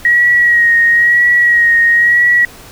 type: tone with vibrato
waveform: sine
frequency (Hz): 1898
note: A#6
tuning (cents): +31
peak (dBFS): -6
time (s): 0.05-2.45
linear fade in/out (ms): 2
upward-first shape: sine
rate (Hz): 1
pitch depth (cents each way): 32
effects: pink hiss -36 dBFS RMS until 2.71 s